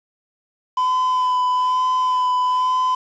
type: tone with vibrato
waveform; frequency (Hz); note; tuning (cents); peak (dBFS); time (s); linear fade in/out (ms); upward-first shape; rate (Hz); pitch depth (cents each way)
triangle; 1009; B5; +37; -14; 0.77-2.95; 5; sine; 1.1; 13
effects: resampled to 16000 Hz + 7-bit